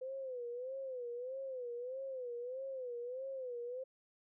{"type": "tone with vibrato", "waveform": "sine", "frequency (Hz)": 507, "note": "B4", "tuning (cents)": 45, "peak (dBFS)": -40, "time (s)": [0.01, 3.84], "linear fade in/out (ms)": 10, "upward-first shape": "sine", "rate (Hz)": 1.6, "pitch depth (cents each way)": 110, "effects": []}